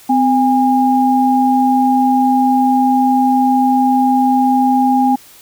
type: tone pair together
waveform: sine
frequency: 256.7 / 814.5 Hz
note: C4 / G#5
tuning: -33 / -34 cents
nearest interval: octave + minor sixth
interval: 1999 cents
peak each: -12 dBFS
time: 0.09-5.16 s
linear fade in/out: 10 ms
effects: white hiss -42 dBFS RMS until 5.41 s